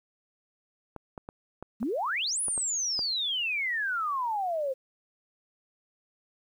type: clicks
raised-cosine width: 1 ms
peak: -25 dBFS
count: 8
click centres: 0.963 / 1.178 / 1.289 / 1.626 / 1.829 / 2.483 / 2.578 / 2.992 s
type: exponential two-way sweep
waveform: sine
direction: up then down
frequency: 197.3 to 10400 to 512 Hz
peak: -27 dBFS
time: 1.8-4.74 s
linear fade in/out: 20 ms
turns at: 2.41 s
effects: 10-bit